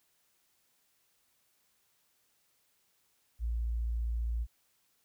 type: tone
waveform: sine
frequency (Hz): 57.5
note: A#1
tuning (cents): -23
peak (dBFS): -30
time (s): 3.39-4.47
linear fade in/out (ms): 50
effects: white hiss -73 dBFS RMS until 5.04 s